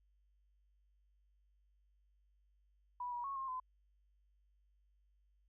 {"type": "tone with pitch steps", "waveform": "sine", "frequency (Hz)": [982, 964, 1100, 1068, 1021], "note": ["B5", "B5", "C#6", "C6", "C6"], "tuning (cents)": [-10, -42, -14, 35, -43], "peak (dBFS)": -39, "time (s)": [3, 3.6], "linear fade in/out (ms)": 5, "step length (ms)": 120, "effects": ["added 50 Hz sine -70 dBFS peak until 5.48 s"]}